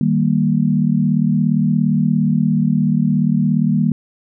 sine chord, Eb major, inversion none, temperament equal, 155.56 / 196 / 233.1 Hz, Eb3 / G3 / Bb3, 0 / 0 / 0 cents, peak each -17 dBFS, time 0.01-3.92 s, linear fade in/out 2 ms, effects none

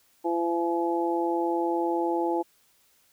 harmonic tone, 170 Hz, F3, 46 cents flat, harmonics 2 / 3 / 4 / 5, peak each -26 / -32 / -34 / -29 dBFS, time 0.24-2.43 s, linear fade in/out 20 ms, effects white hiss -64 dBFS RMS until 3.12 s

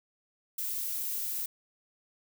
violet noise, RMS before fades -34 dBFS, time 0.58-1.46 s, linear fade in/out 5 ms, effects none

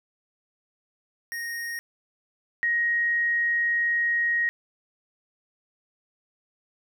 square / sine tone pair in turn, 1864 / 1881.3 Hz, A#6 / A#6, -1 / +15 cents, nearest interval unison, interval 16 cents, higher second, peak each -31 / -21 dBFS, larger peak second, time 1.32-1.79 / 2.63-4.49 s, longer second, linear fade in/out 0 ms, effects none

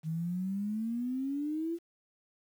sine exponential sweep, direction up, 155.56 to 344.5 Hz, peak -31 dBFS, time 0.03-1.79 s, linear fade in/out 50 ms, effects 10-bit

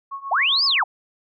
sine tone with tremolo, 1100 Hz, C#6, 14 cents flat, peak -26 dBFS, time 0.11-0.8 s, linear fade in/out 10 ms, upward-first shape triangle, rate 7.5 Hz, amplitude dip 90%
sine linear two-way sweep, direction up then down, 595 to 5250 to 633 Hz, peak -16 dBFS, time 0.31-0.84 s, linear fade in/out 10 ms, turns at 0.65 s
effects none

